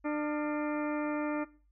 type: harmonic tone with a mistuned harmonic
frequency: 298.9 Hz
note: D4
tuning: 31 cents sharp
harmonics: 1 / 2 / 3 / 4 / 5 / 6 / 7 / 8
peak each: -31 / -37 / -41 / -43 / -45 / -47 / -48 / -49 dBFS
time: 0.04-1.45 s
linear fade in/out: 20 ms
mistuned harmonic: 5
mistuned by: -110 cents
effects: noise-tail reverb RT60 0.4 s tail -20 dB re dry + added 50 Hz sine -64 dBFS peak until 1.71 s